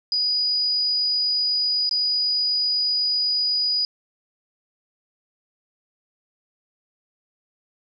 sine tone with dropouts, 4926 Hz, D#8, 18 cents flat, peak -19 dBFS, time 0.12-3.85 s, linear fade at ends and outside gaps 1 ms, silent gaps 1.893-1.911 s, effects none

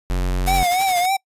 square tone, 45.48 Hz, F#1, 29 cents flat, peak -19 dBFS, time 0.1-0.63 s, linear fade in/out 0 ms
white noise with tremolo, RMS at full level -28 dBFS, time 0.46-1.06 s, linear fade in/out 5 ms, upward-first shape sine, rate 12 Hz, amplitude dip 60%
square tone with vibrato, 740 Hz, F#5, in tune, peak -17 dBFS, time 0.47-1.17 s, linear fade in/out 10 ms, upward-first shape triangle, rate 3.4 Hz, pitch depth 110 cents each way
effects noise-tail reverb RT60 0.1 s tail -25 dB re dry + resampled to 32000 Hz

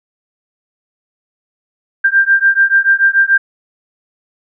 sine beating tone pair, 1583 / 1589.9 Hz, G6 / G6, +17 / +24 cents, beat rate 6.9 Hz, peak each -11 dBFS, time 2.04-3.38 s, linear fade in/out 10 ms, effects none

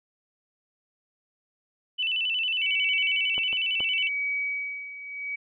sine tone with vibrato, 2829 Hz, F7, 22 cents sharp, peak -24 dBFS, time 1.98-4.09 s, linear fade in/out 20 ms, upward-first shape square, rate 11 Hz, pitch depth 97 cents each way
sine tone with tremolo, 2270 Hz, C#7, 41 cents sharp, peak -25 dBFS, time 2.61-5.36 s, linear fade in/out 10 ms, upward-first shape sine, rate 0.74 Hz, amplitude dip 75%
clicks, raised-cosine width 1 ms, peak -23 / -28 / -23 dBFS, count 3, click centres 3.38 / 3.53 / 3.805 s
effects none

